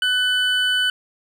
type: tone pair together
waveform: triangle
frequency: 1500 / 3000 Hz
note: F#6 / F#7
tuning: +23 / +23 cents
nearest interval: octave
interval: 1200 cents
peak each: -18 dBFS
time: 0.02-0.9 s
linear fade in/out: 2 ms
effects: none